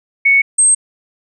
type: tone pair in turn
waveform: sine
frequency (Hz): 2217 / 8370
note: C#7 / C9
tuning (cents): 0 / 0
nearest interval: octave + major seventh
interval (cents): 2300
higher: second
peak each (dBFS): -7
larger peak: neither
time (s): 0.25-0.42 / 0.58-0.75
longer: neither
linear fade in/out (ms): 10
effects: none